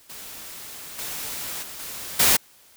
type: noise with level steps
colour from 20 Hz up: white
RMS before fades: -39 / -32 / -38 / -35 / -17 dBFS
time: 0.09-2.37 s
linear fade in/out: 10 ms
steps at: 0.98 / 1.62 / 1.79 / 2.19 s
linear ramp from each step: 10 ms
effects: white hiss -54 dBFS RMS until 2.76 s